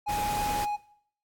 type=tone with vibrato; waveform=triangle; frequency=830.6 Hz; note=G#5; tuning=in tune; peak=-25 dBFS; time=0.06-0.77 s; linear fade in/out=20 ms; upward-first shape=sine; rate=18 Hz; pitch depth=8 cents each way
type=noise; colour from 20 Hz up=pink; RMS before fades=-35 dBFS; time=0.08-0.66 s; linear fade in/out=20 ms
effects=noise-tail reverb RT60 0.6 s tail -18 dB re dry + AAC 64 kbps